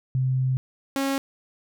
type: tone pair in turn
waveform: sine / sawtooth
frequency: 130 / 273.1 Hz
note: C3 / C#4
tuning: -11 / -26 cents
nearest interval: octave + minor second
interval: 1285 cents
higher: second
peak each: -20 / -19 dBFS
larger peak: second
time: 0.15-0.57 / 0.96-1.18 s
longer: first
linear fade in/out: 0 ms
effects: none